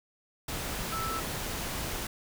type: tone in noise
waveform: sine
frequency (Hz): 1318.5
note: E6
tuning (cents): 0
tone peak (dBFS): -33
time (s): 0.92-1.2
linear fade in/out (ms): 5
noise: pink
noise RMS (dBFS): -35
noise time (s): 0.48-2.07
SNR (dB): -1
effects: none